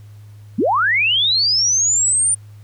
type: linear sweep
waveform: sine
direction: up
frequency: 164.81 to 9250 Hz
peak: -13 dBFS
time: 0.58-2.35 s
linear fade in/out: 10 ms
effects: added 104 Hz sine -37 dBFS peak until 2.63 s + pink hiss -56 dBFS RMS until 2.63 s